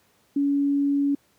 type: tone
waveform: sine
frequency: 282.4 Hz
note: C#4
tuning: 32 cents sharp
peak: -19 dBFS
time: 0.36-1.15 s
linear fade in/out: 5 ms
effects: pink hiss -63 dBFS RMS until 1.38 s + high-pass 100 Hz 12 dB/octave

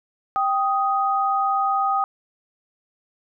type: tone pair together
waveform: sine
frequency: 784 / 1248 Hz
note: G5 / D#6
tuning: 0 / +5 cents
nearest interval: minor sixth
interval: 805 cents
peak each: -21 dBFS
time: 0.36-2.04 s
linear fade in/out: 0 ms
effects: none

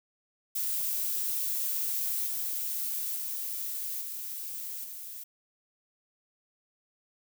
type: noise with level steps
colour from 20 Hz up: violet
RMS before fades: -31 / -33 / -35 / -38 / -42 dBFS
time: 0.55-5.24 s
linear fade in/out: 10 ms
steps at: 2.26 / 3.16 / 4.01 / 4.84 s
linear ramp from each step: 5 ms
effects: none

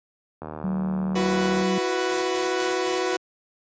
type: click train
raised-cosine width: 1 ms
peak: -20 dBFS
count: 94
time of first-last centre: 0.42-1.625 s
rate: 77.2 Hz
type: tone with pitch glide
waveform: sine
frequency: 188.4 to 189.49 Hz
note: F#3 to F#3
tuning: +32 to +42 cents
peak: -23 dBFS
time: 0.64-1.78 s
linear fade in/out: 0 ms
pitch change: +10 cents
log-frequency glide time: 1.14-1.38 s
type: chord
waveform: sawtooth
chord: E suspended second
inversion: none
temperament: equal with one note detuned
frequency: 334.2 / 370 / 493.9 Hz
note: E4 / F#4 / B4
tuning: +24 / 0 / 0 cents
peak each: -27 / -21 / -24 dBFS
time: 1.15-3.17 s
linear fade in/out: 10 ms
type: noise with tremolo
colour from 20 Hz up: white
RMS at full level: -35 dBFS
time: 2.09-3.17 s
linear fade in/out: 10 ms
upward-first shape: square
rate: 3.9 Hz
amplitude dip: 70%
effects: high-pass 80 Hz 12 dB/octave + resampled to 16000 Hz

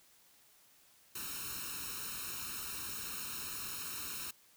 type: noise with comb filter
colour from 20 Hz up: white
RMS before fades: -42 dBFS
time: 1.15-4.31 s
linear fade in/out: 5 ms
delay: 0.74 ms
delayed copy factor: +1
effects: white hiss -65 dBFS RMS until 4.56 s

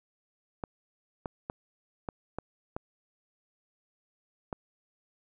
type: clicks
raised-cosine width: 1 ms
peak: -20 dBFS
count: 7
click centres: 0.638 / 1.258 / 1.499 / 2.088 / 2.386 / 2.765 / 4.528 s
effects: none

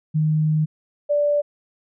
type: tone pair in turn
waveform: sine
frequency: 154.8 / 584.4 Hz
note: D#3 / D5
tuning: -9 / -9 cents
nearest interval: octave + major seventh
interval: 2300 cents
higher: second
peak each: -16 / -16 dBFS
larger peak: neither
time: 0.14-0.66 / 1.09-1.42 s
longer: first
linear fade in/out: 20 ms
effects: none

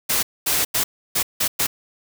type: noise bursts at uneven times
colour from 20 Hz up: white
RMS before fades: -20 dBFS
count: 6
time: 0.09-0.23 / 0.46-0.65 / 0.74-0.84 / 1.15-1.23 / 1.4-1.48 / 1.59-1.67 s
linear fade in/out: 10 ms
effects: none

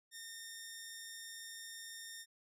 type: tone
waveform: 10% pulse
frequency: 1826 Hz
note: A#6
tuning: 36 cents flat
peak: -38 dBFS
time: 0.11-2.26 s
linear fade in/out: 50 ms
effects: none

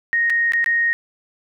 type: tone with dropouts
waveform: sine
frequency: 1864.7 Hz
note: A#6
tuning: in tune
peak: -15 dBFS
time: 0.13-0.93 s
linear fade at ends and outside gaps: 0 ms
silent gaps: 0.298-0.302 / 0.521-0.535 / 0.643-0.661 s
effects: none

